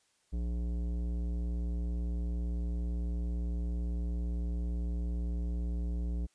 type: tone with tanh clipping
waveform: sine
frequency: 58.9 Hz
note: A#1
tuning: 19 cents sharp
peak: -33 dBFS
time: 0.32-6.27 s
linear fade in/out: 20 ms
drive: 14 dB
effects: white hiss -72 dBFS RMS until 6.34 s + resampled to 22050 Hz